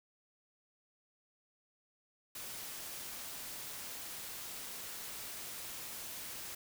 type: noise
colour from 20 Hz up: white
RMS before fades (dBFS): -45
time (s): 2.35-6.55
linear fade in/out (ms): 5
effects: none